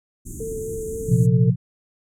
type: band-stop noise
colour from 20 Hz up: pink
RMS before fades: -33 dBFS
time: 0.25-1.27 s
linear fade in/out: 20 ms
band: 380 to 6500 Hz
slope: 96 dB/octave
type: tone with vibrato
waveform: sine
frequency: 444.5 Hz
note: A4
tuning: 18 cents sharp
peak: -27 dBFS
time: 0.4-1.5 s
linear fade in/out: 5 ms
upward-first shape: sine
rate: 3.8 Hz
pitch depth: 18 cents each way
type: chord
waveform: sine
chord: Bb suspended second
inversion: none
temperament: equal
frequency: 116.54 / 130.81 / 174.61 Hz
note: Bb2 / C3 / F3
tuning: 0 / 0 / 0 cents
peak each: -18 / -17 / -19 dBFS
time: 1.07-1.56 s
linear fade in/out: 50 ms
effects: low-pass 10000 Hz 12 dB/octave